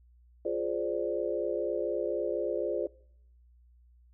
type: chord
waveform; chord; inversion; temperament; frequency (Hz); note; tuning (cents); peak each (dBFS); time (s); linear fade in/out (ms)
sine; D half-diminished seventh; first; equal with one note detuned; 349.2 / 417 / 523.3 / 587.3; F4 / Ab4 / C5 / D5; 0 / +7 / 0 / 0; -34; 0.45-2.87; 5
effects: noise-tail reverb RT60 0.7 s tail -23 dB re dry + added 60 Hz sine -57 dBFS peak until 4.13 s